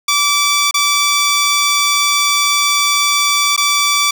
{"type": "tone with dropouts", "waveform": "10% pulse", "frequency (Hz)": 1158, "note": "D6", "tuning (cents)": -25, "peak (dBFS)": -3, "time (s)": [0.08, 4.11], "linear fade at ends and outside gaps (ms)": 5, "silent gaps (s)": [[0.711, 0.741], [3.564, 3.576]], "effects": []}